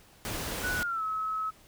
pink noise, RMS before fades -35 dBFS, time 0.25-0.83 s, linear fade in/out 0 ms
sine tone with pitch glide, 1480 to 1288.4 Hz, F#6 to E6, 0 to -40 cents, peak -29 dBFS, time 0.63-1.51 s, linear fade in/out 20 ms, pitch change -240 cents, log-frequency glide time 0.77-1.03 s
effects pink hiss -58 dBFS RMS until 1.67 s

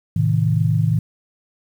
sine chord, A diminished, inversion none, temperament just, 110 / 132 / 158.4 Hz, A2 / C3 / Eb3, 0 / +16 / +31 cents, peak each -18 / -22 / -18 dBFS, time 0.16-0.99 s, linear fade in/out 5 ms, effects 8-bit

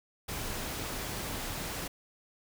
pink noise, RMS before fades -37 dBFS, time 0.28-1.88 s, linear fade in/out 10 ms, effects none

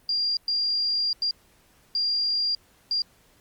sine tone bursts at uneven times, 4786 Hz, D8, 32 cents sharp, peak -22 dBFS, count 5, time 0.09-0.37 / 0.48-1.13 / 1.22-1.31 / 1.95-2.55 / 2.91-3.02 s, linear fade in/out 2 ms, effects pink hiss -60 dBFS RMS until 3.4 s + Opus 32 kbps

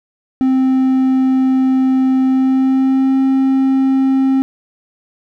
triangle tone with pitch glide, 261.6 to 266.5 Hz, C4 to C4, 0 to +32 cents, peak -8 dBFS, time 0.41-4.42 s, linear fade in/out 0 ms, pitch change +32 cents, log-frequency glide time 2.26-3.18 s, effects none

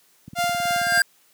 click train, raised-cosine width 5 ms, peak -22 dBFS, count 14, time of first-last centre 0.28-0.975 s, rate 18.7 Hz
sawtooth tone with tremolo, 698.5 Hz, F5, in tune, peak -16 dBFS, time 0.35-1.02 s, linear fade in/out 50 ms, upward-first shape sine, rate 3.3 Hz, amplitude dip 30%
square tone with exponential growth, 1600 Hz, G6, 35 cents sharp, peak -14 dBFS, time 0.46-1.02 s, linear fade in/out 2 ms, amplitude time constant 120 ms
effects white hiss -59 dBFS RMS until 1.33 s + high-pass 150 Hz 12 dB/octave

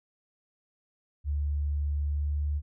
sine tone with pitch glide, 72.8 to 73.48 Hz, D2 to D2, -15 to +2 cents, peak -26 dBFS, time 1.24-2.62 s, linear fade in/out 50 ms, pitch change +17 cents, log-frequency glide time 2.02-2.46 s, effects none

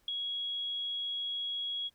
sine tone with ADSR envelope, 3322 Hz, G#7, in tune, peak -29 dBFS, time 0.08-1.9 s, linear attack 3 ms, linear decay 9 ms, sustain -4 dB, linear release 34 ms, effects pink hiss -71 dBFS RMS until 1.94 s

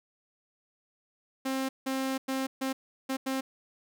sawtooth tone bursts at uneven times, 265.5 Hz, C4, 25 cents sharp, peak -25 dBFS, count 6, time 1.45-1.69 / 1.86-2.18 / 2.28-2.47 / 2.61-2.73 / 3.09-3.17 / 3.26-3.41 s, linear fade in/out 10 ms, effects none

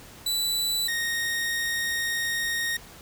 sawtooth tone pair in turn, 3966 / 1860.9 Hz, B7 / A#6, +7 / -3 cents, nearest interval octave + minor second, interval 1310 cents, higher first, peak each -21 / -22 dBFS, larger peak first, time 0.26-0.88 / 0.88-2.77 s, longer second, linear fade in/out 5 ms, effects pink hiss -47 dBFS RMS until 3.01 s

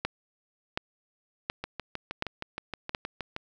two click trains, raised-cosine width 0.3 ms, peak -12 / -18 dBFS, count 5 / 12, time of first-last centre 0.05-2.949 / 1.64-3.364 s, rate 1.38 / 6.38 Hz, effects none

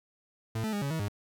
40% pulse tone with pitch steps, 111.8 / 218.1 / 204.3 / 140 / 160.6 / 102.2 Hz, A2 / A3 / G#3 / C#3 / E3 / G#2, +28 / -15 / -28 / +18 / -45 / -27 cents, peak -29 dBFS, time 0.55-1.084 s, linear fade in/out 5 ms, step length 89 ms, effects 11-bit

